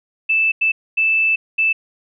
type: tone bursts at uneven times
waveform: sine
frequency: 2637 Hz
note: E7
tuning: in tune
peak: -13 dBFS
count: 4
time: 0.29-0.52 / 0.61-0.72 / 0.97-1.36 / 1.58-1.73 s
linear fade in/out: 10 ms
effects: none

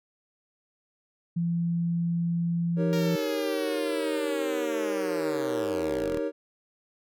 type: tone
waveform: sine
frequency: 170 Hz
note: F3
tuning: 46 cents flat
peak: -24 dBFS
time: 1.36-3.16 s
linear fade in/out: 10 ms
type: chord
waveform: triangle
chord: Eb dominant seventh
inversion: none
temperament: equal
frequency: 311.1 / 392 / 466.2 / 554.4 Hz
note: Eb4 / G4 / Bb4 / Db5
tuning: 0 / 0 / 0 / 0 cents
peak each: -30 / -33 / -29 / -30 dBFS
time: 2.76-6.32 s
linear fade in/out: 50 ms
type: linear sweep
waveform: 5% pulse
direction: down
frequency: 469.5 to 32 Hz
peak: -24 dBFS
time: 2.93-6.2 s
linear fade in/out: 0 ms
effects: none

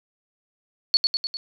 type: tone with echo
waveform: sine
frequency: 4418 Hz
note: C#8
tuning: 7 cents flat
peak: -13 dBFS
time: 0.94-0.97 s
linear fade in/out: 0 ms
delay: 100 ms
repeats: 4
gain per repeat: -4 dB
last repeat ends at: 1.37 s
effects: none

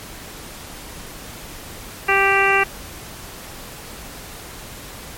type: harmonic tone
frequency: 392 Hz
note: G4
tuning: in tune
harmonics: 1 / 2 / 3 / 4 / 5 / 6 / 7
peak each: -21 / -21 / -21 / -21 / -21 / -21 / -21 dBFS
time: 2.08-2.64 s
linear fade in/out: 10 ms
effects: pink hiss -36 dBFS RMS until 5.17 s + MP3 64 kbps

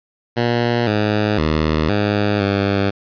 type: tone with pitch steps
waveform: 10% pulse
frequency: 119.2 / 105.5 / 77.9 / 103.3 / 99.4 Hz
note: A#2 / G#2 / D#2 / G#2 / G2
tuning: +39 / +28 / +3 / -9 / +25 cents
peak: -7 dBFS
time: 0.36-2.91 s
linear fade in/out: 20 ms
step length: 510 ms
effects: resampled to 11025 Hz + 8-bit

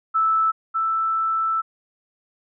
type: tone pair in turn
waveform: sine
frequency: 1314 / 1322.4 Hz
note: E6 / E6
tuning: -6 / +5 cents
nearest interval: unison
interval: 11 cents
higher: second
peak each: -16 / -19 dBFS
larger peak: first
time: 0.14-0.52 / 0.74-1.62 s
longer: second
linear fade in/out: 20 ms
effects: none

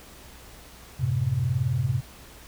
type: chord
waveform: sine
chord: F# diminished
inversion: none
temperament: equal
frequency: 92.5 / 110 / 130.81 Hz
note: F#2 / A2 / C3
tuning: 0 / 0 / 0 cents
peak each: -30 / -28 / -24 dBFS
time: 0.99-2.01 s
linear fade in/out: 20 ms
effects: added 60 Hz sine -52 dBFS peak until 2.47 s + pink hiss -48 dBFS RMS until 2.47 s

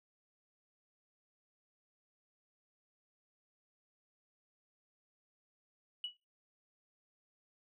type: tone with exponential decay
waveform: sine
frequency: 2935 Hz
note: F#7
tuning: 15 cents flat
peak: -33 dBFS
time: 6.04-6.17 s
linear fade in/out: 2 ms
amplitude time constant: 28 ms
effects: noise-tail reverb RT60 0.3 s tail -25 dB re dry + tanh soft clip ceiling -30 dBFS

